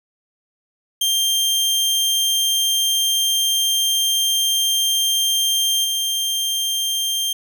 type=tone with level steps; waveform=sawtooth; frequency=3177 Hz; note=G7; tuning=23 cents sharp; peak=-13 / -16 dBFS; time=1.01-7.33 s; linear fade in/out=5 ms; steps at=5.84 s; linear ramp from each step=10 ms; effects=none